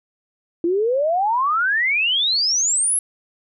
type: exponential sweep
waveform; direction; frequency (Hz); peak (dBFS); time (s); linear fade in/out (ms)
sine; up; 329.6 to 11175; -16; 0.64-2.99; 2
effects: none